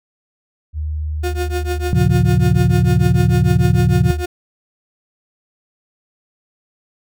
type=tone; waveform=sine; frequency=76.3 Hz; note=D#2; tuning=33 cents flat; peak=-19 dBFS; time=0.73-4.26 s; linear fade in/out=50 ms
type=tone with tremolo; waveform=35% pulse; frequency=357 Hz; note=F4; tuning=38 cents sharp; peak=-16 dBFS; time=1.23-4.26 s; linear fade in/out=10 ms; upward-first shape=triangle; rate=6.7 Hz; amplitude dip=100%
type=chord; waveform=sine; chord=G half-diminished seventh; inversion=none; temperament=equal with one note detuned; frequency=96.37 / 116.54 / 138.59 / 174.61 Hz; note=G2 / Bb2 / Db3 / F3; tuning=-29 / 0 / 0 / 0 cents; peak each=-20 / -16 / -16 / -17 dBFS; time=1.93-4.11 s; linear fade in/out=0 ms
effects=none